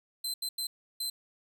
sawtooth tone bursts at uneven times, 4083 Hz, C8, 43 cents flat, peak -29 dBFS, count 4, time 0.24-0.34 / 0.42-0.49 / 0.58-0.67 / 1-1.1 s, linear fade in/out 5 ms, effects none

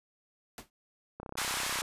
pink noise with exponential decay, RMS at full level -40 dBFS, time 0.58-0.7 s, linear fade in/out 1 ms, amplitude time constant 25 ms
click train, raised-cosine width 1 ms, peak -27 dBFS, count 21, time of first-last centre 1.2-1.819 s, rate 32.3 Hz
pink band-pass noise, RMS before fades -34 dBFS, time 1.37-1.82 s, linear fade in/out 10 ms, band 900 to 12000 Hz, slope 24 dB/octave
effects resampled to 32000 Hz

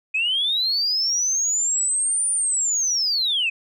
sine linear two-way sweep, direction up then down, 2489 to 9370 to 2489 Hz, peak -18 dBFS, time 0.14-3.5 s, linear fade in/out 10 ms, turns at 2.3 s, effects tanh soft clip ceiling -14 dBFS

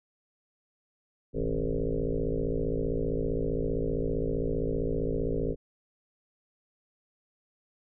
sine tone with frequency modulation, 212.5 Hz, G#3, 40 cents sharp, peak -26 dBFS, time 1.33-5.56 s, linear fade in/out 50 ms, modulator 55.3 Hz, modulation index 5.3, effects none

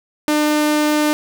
sawtooth tone, 300.8 Hz, D4, 42 cents sharp, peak -10 dBFS, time 0.28-1.13 s, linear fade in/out 0 ms, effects none

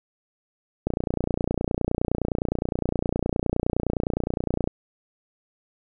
click train, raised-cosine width 2 ms, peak -10 dBFS, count 114, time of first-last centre 0.87-4.675 s, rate 29.7 Hz, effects none

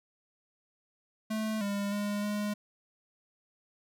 square tone with pitch steps, 217.8 / 201.6 / 205.3 / 207.6 Hz, A3 / G3 / G#3 / G#3, -17 / +49 / -20 / 0 cents, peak -31 dBFS, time 1.3-2.54 s, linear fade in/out 10 ms, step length 310 ms, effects none

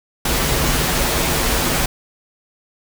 pink noise with comb filter, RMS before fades -18 dBFS, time 0.25-1.86 s, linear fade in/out 5 ms, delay 10 ms, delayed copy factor -0.5, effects none

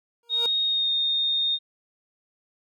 25% pulse tone with exponential growth, 470.4 Hz, A#4, 16 cents sharp, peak -25 dBFS, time 0.23-0.46 s, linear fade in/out 1 ms, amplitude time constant 50 ms
sine tone with pitch glide, 3729 to 3678 Hz, A#7 to A#7, 0 to -24 cents, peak -21 dBFS, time 0.29-1.59 s, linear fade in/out 50 ms, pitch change -24 cents, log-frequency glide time 0.64-0.91 s
effects none

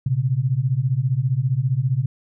sine beating tone pair, 121 / 136 Hz, B2 / C#3, -35 / -33 cents, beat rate 15 Hz, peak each -21 / -20 dBFS, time 0.06-2.06 s, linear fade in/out 5 ms, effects none

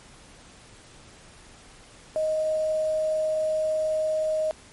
sine tone with quantisation, 625 Hz, D#5, 8 cents sharp, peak -22 dBFS, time 2.16-4.51 s, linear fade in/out 0 ms, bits 7, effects pink hiss -50 dBFS RMS until 4.72 s + MP3 48 kbps

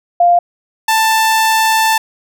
sine / sawtooth tone pair in turn, 698.5 / 885.2 Hz, F5 / A5, 0 / +10 cents, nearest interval major third, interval 410 cents, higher second, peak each -6 dBFS, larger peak neither, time 0.2-0.39 / 0.88-1.98 s, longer second, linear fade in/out 5 ms, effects none

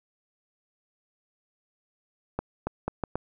accelerating click train, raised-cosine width 1 ms, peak -14 dBFS, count 5, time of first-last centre 2.39-3.156 s, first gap 280 ms, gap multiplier 0.75, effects none

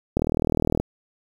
click train, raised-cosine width 2 ms, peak -8 dBFS, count 26, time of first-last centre 0.17-0.8 s, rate 39.7 Hz, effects 7-bit

